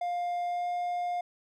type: tone with pitch glide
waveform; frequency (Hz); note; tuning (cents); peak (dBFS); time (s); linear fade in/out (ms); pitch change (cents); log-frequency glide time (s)
triangle; 704 to 708.1; F5 to F5; +14 to +24; -27; 0.01-1.21; 5; +10; 0.47-0.66
effects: none

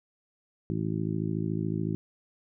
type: harmonic tone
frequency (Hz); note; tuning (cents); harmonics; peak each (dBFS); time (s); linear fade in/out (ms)
53.8; A1; -38; 2 / 3 / 4 / 5 / 6 / 7; -34 / -31 / -35 / -39 / -35 / -39; 0.7-1.95; 0
effects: none

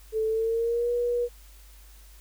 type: tone with pitch glide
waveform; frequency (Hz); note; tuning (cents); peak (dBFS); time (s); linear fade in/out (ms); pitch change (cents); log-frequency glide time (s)
sine; 439 to 481.5; A4 to B4; -4 to -44; -23; 0.12-1.29; 50; +160; 0.27-0.91
effects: added 50 Hz sine -48 dBFS peak until 2.2 s + white hiss -56 dBFS RMS until 2.2 s

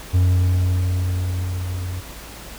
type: tone with level ramp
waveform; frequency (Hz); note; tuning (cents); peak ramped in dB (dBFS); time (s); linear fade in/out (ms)
triangle; 90.8; F#2; -32; -10 to -23; 0.13-2.01; 20
effects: added 55 Hz sine -40 dBFS peak until 2.58 s + pink hiss -38 dBFS RMS until 2.58 s

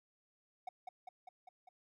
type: tone with echo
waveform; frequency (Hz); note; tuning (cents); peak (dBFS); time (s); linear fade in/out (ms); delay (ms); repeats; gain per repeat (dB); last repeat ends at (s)
triangle; 740; F#5; 0; -38; 0.67-0.69; 5; 200; 5; -3; 1.69
effects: none

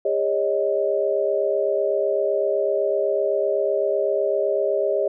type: chord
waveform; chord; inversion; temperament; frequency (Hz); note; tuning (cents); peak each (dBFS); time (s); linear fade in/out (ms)
sine; Ab suspended fourth; none; equal with one note detuned; 404.6 / 554.4 / 622.3; Ab4 / Db5 / Eb5; -45 / 0 / 0; -23; 0.05-5.08; 5
effects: none

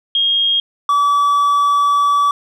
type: tone pair in turn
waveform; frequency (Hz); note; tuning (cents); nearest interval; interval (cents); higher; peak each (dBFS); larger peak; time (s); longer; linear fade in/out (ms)
sine / triangle; 3248 / 1148.3; G#7 / D6; -39 / -39; octave + tritone; 1800; first; -12 / -9; second; 0.15-0.6 / 0.89-2.31; second; 2
effects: none

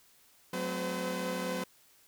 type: tone cluster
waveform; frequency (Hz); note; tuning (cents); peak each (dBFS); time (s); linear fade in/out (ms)
sawtooth; 184.2 / 215.4 / 256.8 / 509; F#3 / A3 / C4 / C5; -7 / -37 / -32 / -48; -33 / -40 / -37 / -32; 0.53-1.64; 5
effects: white hiss -63 dBFS RMS until 2.07 s

